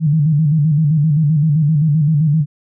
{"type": "tone with vibrato", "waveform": "sine", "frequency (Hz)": 152.2, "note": "D#3", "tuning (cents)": -38, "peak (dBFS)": -10, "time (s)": [0, 2.46], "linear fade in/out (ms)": 50, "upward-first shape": "square", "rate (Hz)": 7.7, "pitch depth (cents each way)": 85, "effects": []}